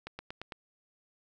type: accelerating click train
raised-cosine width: 0.3 ms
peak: -24 dBFS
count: 5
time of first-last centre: 0.07-0.522 s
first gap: 120 ms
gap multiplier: 0.96
effects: none